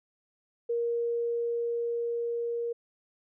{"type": "tone with level ramp", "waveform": "sine", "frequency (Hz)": 470, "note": "A#4", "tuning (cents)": 14, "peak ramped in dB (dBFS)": [-26, -29], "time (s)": [0.69, 2.73], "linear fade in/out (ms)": 10, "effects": []}